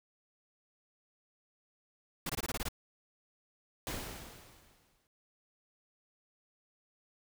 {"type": "noise bursts", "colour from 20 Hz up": "pink", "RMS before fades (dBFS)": -36, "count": 8, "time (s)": [2.26, 2.687], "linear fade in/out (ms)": 5, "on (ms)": 35, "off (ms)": 21}
{"type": "noise with exponential decay", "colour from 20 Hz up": "pink", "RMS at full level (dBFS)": -37, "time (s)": [3.87, 5.07], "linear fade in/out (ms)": 1, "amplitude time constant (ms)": 260}
{"effects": []}